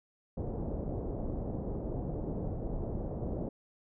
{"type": "low-pass noise", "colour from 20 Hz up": "pink", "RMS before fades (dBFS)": -36, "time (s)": [0.37, 3.49], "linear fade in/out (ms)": 5, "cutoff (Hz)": 620, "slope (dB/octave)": 24, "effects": []}